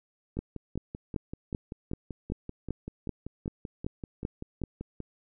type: two click trains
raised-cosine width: 3 ms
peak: -24 / -18 dBFS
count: 25 / 12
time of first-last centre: 0.37-5.003 / 0.39-4.637 s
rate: 5.18 / 2.59 Hz
effects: none